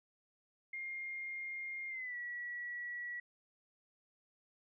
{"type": "tone with pitch glide", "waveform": "sine", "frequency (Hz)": [2122, 1934.7], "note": ["C7", "B6"], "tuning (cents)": [24, -36], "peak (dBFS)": -40, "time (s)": [0.73, 3.2], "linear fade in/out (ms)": 5, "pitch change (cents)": -160, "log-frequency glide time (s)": [1.89, 2.17], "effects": []}